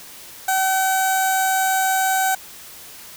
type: tone with notch filter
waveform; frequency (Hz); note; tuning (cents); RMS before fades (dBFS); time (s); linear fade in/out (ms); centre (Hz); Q
15% pulse; 762; G5; -49; -19; 0.48-2.35; 5; 2700; 0.57
effects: white hiss -40 dBFS RMS until 3.16 s